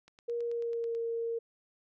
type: click train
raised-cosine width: 0.2 ms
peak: -38 dBFS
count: 9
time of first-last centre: 0.08-0.95 s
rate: 9.2 Hz
type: tone with pitch glide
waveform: sine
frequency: 472.2 to 461.7 Hz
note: A#4 to A#4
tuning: +22 to -17 cents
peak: -31 dBFS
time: 0.28-1.39 s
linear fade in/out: 10 ms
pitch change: -39 cents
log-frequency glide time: 0.41-0.96 s
effects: none